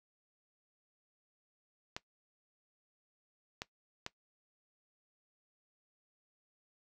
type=clicks; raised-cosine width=0.2 ms; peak=-21 dBFS; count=3; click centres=1.965 / 3.619 / 4.064 s; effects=noise-tail reverb RT60 0.1 s tail -18 dB re dry